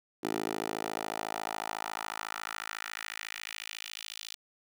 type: tone with high-pass filter sweep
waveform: 10% pulse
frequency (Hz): 54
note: A1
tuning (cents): -32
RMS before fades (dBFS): -38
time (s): 0.23-4.35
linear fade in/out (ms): 10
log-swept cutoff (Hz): 350 to 3700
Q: 1.8
effects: none